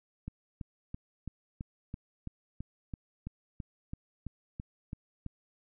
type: click train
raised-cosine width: 5 ms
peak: -26 dBFS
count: 16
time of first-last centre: 0.28-5.263 s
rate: 3.01 Hz
effects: none